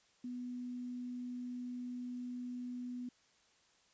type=tone with quantisation; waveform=sine; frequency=246.9 Hz; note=B3; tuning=in tune; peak=-40 dBFS; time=0.24-3.09 s; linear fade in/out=5 ms; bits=11; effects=white hiss -70 dBFS RMS until 3.93 s + resampled to 16000 Hz